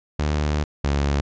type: tone pair in turn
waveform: sawtooth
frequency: 74.7 / 70.92 Hz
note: D2 / C#2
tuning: +30 / +40 cents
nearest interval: minor second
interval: 90 cents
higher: first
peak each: -16 / -15 dBFS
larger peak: second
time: 0.19-0.64 / 0.84-1.21 s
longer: first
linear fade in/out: 5 ms
effects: resampled to 16000 Hz